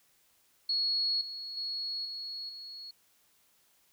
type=tone with level steps; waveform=sine; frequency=4339 Hz; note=C#8; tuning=38 cents flat; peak=-27 / -38 / -33 / -37 / -42 dBFS; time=0.69-2.91 s; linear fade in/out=5 ms; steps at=1.21 / 1.57 / 2.05 / 2.49 s; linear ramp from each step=2 ms; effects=white hiss -68 dBFS RMS until 3.92 s